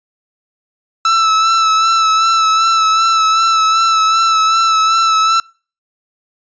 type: tone with vibrato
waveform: 45% pulse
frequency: 1318.5 Hz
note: E6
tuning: in tune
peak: -9 dBFS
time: 1.05-5.4 s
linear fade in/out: 2 ms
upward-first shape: sine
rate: 2.6 Hz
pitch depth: 27 cents each way
effects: noise-tail reverb RT60 0.4 s tail -26 dB re dry + resampled to 16000 Hz